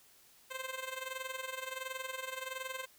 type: tone with amplitude modulation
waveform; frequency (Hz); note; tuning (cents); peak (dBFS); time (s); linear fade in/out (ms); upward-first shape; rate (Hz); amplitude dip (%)
10% pulse; 522; C5; -4; -28; 0.5-2.86; 20; sine; 21.4; 75
effects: white hiss -63 dBFS RMS until 2.98 s